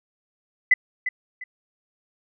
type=tone with echo; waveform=sine; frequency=2005 Hz; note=B6; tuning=26 cents sharp; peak=-11 dBFS; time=0.71-0.74 s; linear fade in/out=5 ms; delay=350 ms; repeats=2; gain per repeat=-11 dB; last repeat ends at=1.44 s; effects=none